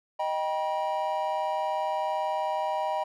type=chord; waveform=triangle; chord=Eb augmented; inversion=none; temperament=equal with one note detuned; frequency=622.3 / 784 / 963 Hz; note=Eb5 / G5 / B5; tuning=0 / 0 / -44 cents; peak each=-29 dBFS; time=0.19-3.04 s; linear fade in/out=10 ms; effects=none